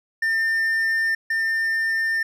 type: tone pair in turn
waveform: triangle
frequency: 1802 / 1802 Hz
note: A6 / A6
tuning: +41 / +41 cents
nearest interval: unison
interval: 0 cents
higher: neither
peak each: -17 / -18 dBFS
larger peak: first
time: 0.22-1.15 / 1.3-2.23 s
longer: neither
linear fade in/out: 5 ms
effects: none